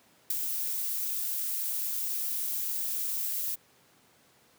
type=noise with ADSR envelope; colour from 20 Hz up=violet; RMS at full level=-26 dBFS; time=0.3-3.56 s; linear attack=5 ms; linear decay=15 ms; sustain=-6 dB; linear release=21 ms; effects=pink hiss -62 dBFS RMS until 4.58 s + high-pass 150 Hz 12 dB/octave